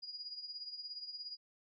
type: tone with tremolo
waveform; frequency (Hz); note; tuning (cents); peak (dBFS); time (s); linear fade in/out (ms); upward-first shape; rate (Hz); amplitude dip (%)
sine; 4882; D#8; -34; -40; 0.02-1.37; 20; triangle; 17; 75
effects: none